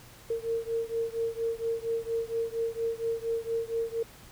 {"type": "beating tone pair", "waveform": "sine", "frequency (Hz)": [456.2, 460.5], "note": ["A#4", "A#4"], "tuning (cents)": [-37, -21], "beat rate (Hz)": 4.3, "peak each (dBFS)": [-31, -32], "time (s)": [0.3, 4.03], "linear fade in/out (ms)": 5, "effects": ["added 118 Hz sine -57 dBFS peak until 4.31 s", "pink hiss -52 dBFS RMS until 4.31 s"]}